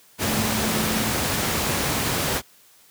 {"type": "tone in noise", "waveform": "sine", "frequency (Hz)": 217.6, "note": "A3", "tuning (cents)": -19, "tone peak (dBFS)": -27, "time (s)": [0.23, 1.14], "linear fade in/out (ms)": 50, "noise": "pink", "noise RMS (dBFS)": -23, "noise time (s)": [0.18, 2.42], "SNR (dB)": -7, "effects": ["white hiss -54 dBFS RMS until 2.9 s", "high-pass 80 Hz 12 dB/octave"]}